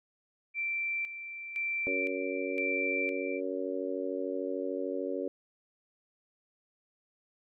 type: tone with tremolo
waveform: sine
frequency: 2346 Hz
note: D7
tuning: 2 cents flat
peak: -30 dBFS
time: 0.54-3.41 s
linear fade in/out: 50 ms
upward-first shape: square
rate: 0.98 Hz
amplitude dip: 65%
type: harmonic tone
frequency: 93.4 Hz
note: F#2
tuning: 17 cents sharp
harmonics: 3 / 4 / 5 / 6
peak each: -37 / -37 / -37 / -37 dBFS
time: 1.87-5.28 s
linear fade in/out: 0 ms
effects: none